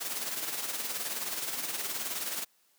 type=noise with tremolo; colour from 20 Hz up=white; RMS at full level=-33 dBFS; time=0-2.45 s; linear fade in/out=20 ms; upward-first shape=sine; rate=19 Hz; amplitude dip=50%; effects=white hiss -68 dBFS RMS until 2.78 s + high-pass 200 Hz 12 dB/octave